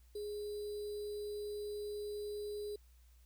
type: tone with sample-and-hold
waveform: sine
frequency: 415.3 Hz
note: G#4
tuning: in tune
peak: -39 dBFS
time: 0.15-2.76 s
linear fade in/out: 5 ms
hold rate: 4410 Hz
effects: added 60 Hz sine -60 dBFS peak until 3.25 s + white hiss -73 dBFS RMS until 3.25 s